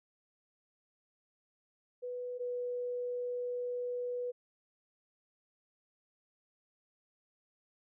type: tone pair in turn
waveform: sine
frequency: 493.9 / 491.1 Hz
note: B4 / B4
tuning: 0 / -10 cents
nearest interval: unison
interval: 10 cents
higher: first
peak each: -37 / -34 dBFS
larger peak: second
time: 2.02-2.39 / 2.39-4.32 s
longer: second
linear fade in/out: 20 ms
effects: none